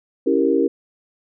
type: chord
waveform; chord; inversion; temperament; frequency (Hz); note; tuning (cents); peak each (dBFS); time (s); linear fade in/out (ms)
sine; C# diminished seventh; none; equal; 277.2 / 329.6 / 392 / 466.2; C#4 / E4 / G4 / Bb4; 0 / 0 / 0 / 0; -20; 0.26-0.68; 10
effects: none